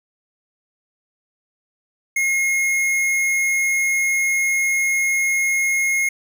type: tone with hard clipping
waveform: sine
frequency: 2153 Hz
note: C7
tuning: 49 cents sharp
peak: -18 dBFS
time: 2.16-6.09 s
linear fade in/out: 5 ms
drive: 15 dB
effects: none